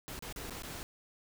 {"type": "noise with dropouts", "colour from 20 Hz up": "pink", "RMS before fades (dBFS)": -43, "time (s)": [0.08, 0.83], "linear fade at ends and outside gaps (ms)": 0, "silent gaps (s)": [[0.191, 0.224], [0.326, 0.361], [0.497, 0.507], [0.622, 0.634]], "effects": []}